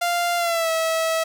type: tone with pitch glide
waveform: sawtooth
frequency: 696 to 649.4 Hz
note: F5 to E5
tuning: -6 to -26 cents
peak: -16 dBFS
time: 0.01-1.24 s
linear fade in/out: 10 ms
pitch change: -120 cents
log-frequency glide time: 0.37-0.7 s
effects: none